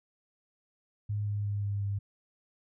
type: tone with pitch steps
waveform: sine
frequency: 103.83 / 102.93 / 102.05 / 101.17 / 100.29 Hz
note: G#2 / G#2 / G#2 / G#2 / G2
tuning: 0 / -15 / -30 / -45 / +40 cents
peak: -29 dBFS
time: 1.09-1.99 s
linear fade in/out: 10 ms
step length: 180 ms
effects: none